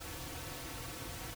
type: noise with comb filter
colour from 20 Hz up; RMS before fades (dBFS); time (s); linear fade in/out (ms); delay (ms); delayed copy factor
pink; -44; 0-1.35; 20; 4.9; -0.75
effects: none